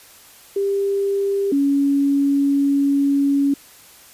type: tone pair in turn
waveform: sine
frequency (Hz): 396.8 / 280.1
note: G4 / C#4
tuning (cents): +21 / +18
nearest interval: tritone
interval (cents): 603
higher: first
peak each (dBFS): -17 / -14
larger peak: second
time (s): 0.56-1.52 / 1.52-3.54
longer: second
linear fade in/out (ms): 5
effects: white hiss -46 dBFS RMS until 4.13 s + resampled to 32000 Hz